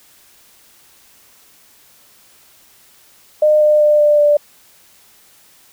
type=tone with pitch steps; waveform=sine; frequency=608 / 603.1 / 598.2 / 593.4 / 588.6 Hz; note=D#5 / D5 / D5 / D5 / D5; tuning=-40 / +46 / +32 / +18 / +4 cents; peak=-8 dBFS; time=3.42-4.37 s; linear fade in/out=5 ms; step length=190 ms; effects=white hiss -49 dBFS RMS until 5.72 s